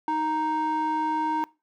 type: tone with band-pass filter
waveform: square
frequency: 311.1 Hz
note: D#4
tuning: in tune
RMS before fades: -26 dBFS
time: 0.08-1.44 s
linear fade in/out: 0 ms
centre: 790 Hz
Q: 8
effects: noise-tail reverb RT60 0.3 s tail -23 dB re dry